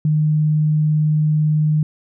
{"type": "tone", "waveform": "sine", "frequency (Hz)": 153, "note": "D#3", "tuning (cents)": -29, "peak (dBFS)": -13, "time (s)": [0.05, 1.83], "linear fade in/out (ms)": 2, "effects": []}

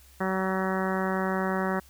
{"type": "harmonic tone", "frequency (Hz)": 189.1, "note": "F#3", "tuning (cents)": 38, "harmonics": [1, 2, 3, 4, 5, 6, 7, 8, 9, 10], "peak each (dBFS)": [-29, -32, -34, -35, -36, -37, -37, -38, -39, -39], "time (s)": [0.2, 1.8], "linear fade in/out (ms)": 10, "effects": ["added 66 Hz sine -54 dBFS peak until 1.89 s", "white hiss -57 dBFS RMS until 1.89 s"]}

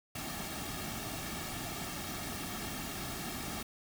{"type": "noise with comb filter", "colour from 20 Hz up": "pink", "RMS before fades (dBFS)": -40, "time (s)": [0.15, 3.63], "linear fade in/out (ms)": 5, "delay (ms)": 2, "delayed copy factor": -0.65, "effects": []}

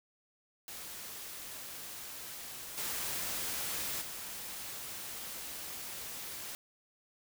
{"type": "noise with level steps", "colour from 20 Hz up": "white", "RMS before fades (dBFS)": [-45, -37, -43], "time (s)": [0.68, 6.55], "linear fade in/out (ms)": 0, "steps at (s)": [2.77, 4.01], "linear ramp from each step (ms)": 10, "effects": []}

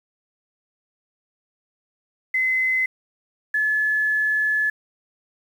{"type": "tone pair in turn", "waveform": "sine", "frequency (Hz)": [2044, 1718.8], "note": ["C7", "A6"], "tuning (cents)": [-41, -41], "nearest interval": "minor third", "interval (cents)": 300, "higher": "first", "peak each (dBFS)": -18, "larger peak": "neither", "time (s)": [[2.34, 2.86], [3.54, 4.7]], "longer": "second", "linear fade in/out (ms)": 5, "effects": ["8-bit"]}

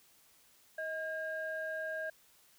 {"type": "tone pair together", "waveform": "sine", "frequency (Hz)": [633, 1615.9], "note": ["D#5", "G#6"], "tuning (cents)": [30, -48], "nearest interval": "octave + major third", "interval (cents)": 1622, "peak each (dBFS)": [-38, -38], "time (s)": [0.78, 2.1], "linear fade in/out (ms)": 5, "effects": ["tanh soft clip ceiling -28 dBFS", "white hiss -65 dBFS RMS until 2.58 s"]}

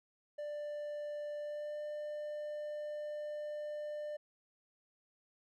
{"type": "tone with pitch glide", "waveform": "triangle", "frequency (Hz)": [591, 597.5], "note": ["D5", "D5"], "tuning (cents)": [11, 30], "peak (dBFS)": -37, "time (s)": [0.38, 4.17], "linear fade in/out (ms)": 10, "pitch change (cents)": 19, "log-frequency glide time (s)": [1.39, 1.8], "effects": []}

